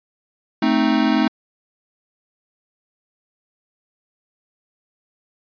square chord, A diminished, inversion none, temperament equal, 220 / 261.6 / 311.1 Hz, A3 / C4 / Eb4, 0 / 0 / 0 cents, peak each -20 dBFS, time 0.62-1.28 s, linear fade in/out 5 ms, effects resampled to 11025 Hz

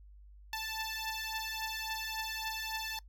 10% pulse beating tone pair, 879 / 882.6 Hz, A5 / A5, -2 / +5 cents, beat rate 3.6 Hz, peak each -31 dBFS, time 0.53-2.99 s, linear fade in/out 2 ms, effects noise-tail reverb RT60 0.1 s tail -23 dB re dry + added 50 Hz sine -52 dBFS peak until 3.08 s

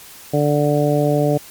harmonic tone, 146.83 Hz, D3, in tune, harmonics 1 / 2 / 3 / 4 / 5, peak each -18 / -20 / -20 / -19 / -25 dBFS, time 0.33-1.38 s, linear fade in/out 10 ms, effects white hiss -40 dBFS RMS until 1.5 s + MP3 96 kbps

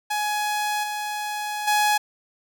sawtooth tone with level steps, 839 Hz, G#5, 17 cents sharp, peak -19 / -23 / -14 dBFS, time 0.1-1.98 s, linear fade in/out 10 ms, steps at 0.83 / 1.67 s, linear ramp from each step 10 ms, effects none

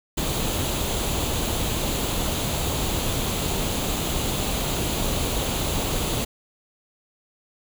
pink noise with comb filter, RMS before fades -25 dBFS, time 0.17-6.25 s, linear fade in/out 10 ms, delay 0.28 ms, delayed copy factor +0.5, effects none

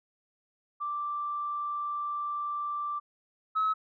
sine tone pair in turn, 1174.7 / 1287.5 Hz, D6 / E6, 0 / -41 cents, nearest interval major second, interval 159 cents, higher second, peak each -30 / -23 dBFS, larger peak second, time 0.8-3 / 3.55-3.74 s, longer first, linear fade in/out 20 ms, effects tanh soft clip ceiling -21 dBFS

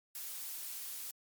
blue noise, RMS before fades -43 dBFS, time 0.15-1.11 s, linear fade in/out 2 ms, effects MP3 96 kbps

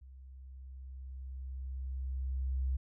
sine tone with level ramp, 65.41 Hz, C2, in tune, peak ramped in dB -50 to -29 dBFS, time 0.01-2.77 s, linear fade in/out 10 ms, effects none

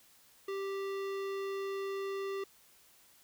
sine tone with hard clipping, 392 Hz, G4, in tune, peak -37 dBFS, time 0.48-2.44 s, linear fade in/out 5 ms, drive 17 dB, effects white hiss -63 dBFS RMS until 3.23 s

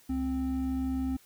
triangle tone pair together, 69.4 / 261.8 Hz, C#2 / C4, +3 / +1 cents, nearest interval octave + major seventh, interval 2298 cents, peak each -33 / -27 dBFS, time 0.09-1.17 s, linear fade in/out 10 ms, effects white hiss -60 dBFS RMS until 1.25 s

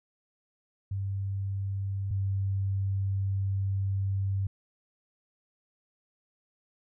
sine tone pair in turn, 98 / 97.55 Hz, G2 / G2, 0 / -8 cents, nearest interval unison, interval 8 cents, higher first, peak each -29 / -26 dBFS, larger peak second, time 0.91-2.11 / 2.11-4.47 s, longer second, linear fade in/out 5 ms, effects none

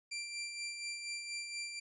20% pulse tone with tremolo, 2360 Hz, D7, 8 cents sharp, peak -33 dBFS, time 0.11-1.8 s, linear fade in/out 10 ms, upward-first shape sine, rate 4.2 Hz, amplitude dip 45%, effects resampled to 24000 Hz

